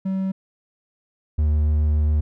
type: tone pair in turn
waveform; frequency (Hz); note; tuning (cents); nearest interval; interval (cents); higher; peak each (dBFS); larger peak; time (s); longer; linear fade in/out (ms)
triangle; 190.9 / 75.61; G3 / D#2; -46 / -49; octave + major third; 1603; first; -19 / -14; second; 0.05-0.32 / 1.38-2.21; second; 10
effects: none